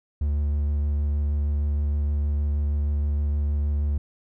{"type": "tone with vibrato", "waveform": "triangle", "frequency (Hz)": 73, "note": "D2", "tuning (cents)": -10, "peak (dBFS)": -19, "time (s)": [0.21, 3.98], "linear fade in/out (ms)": 5, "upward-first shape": "square", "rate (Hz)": 6.4, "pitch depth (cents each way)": 10, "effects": []}